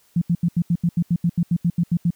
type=tone bursts; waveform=sine; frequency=171.3 Hz; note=F3; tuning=33 cents flat; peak=-15 dBFS; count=15; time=0.16-2.106 s; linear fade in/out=5 ms; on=56 ms; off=79 ms; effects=white hiss -59 dBFS RMS until 2.15 s